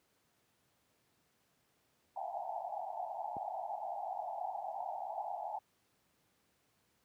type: band-pass noise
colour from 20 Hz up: white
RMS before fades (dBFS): -41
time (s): 2.16-5.59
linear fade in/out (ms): 5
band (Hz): 660 to 870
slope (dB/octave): 96
type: click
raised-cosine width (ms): 2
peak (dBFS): -32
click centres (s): 3.367
effects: pink hiss -75 dBFS RMS until 7.04 s + high-pass 100 Hz 12 dB/octave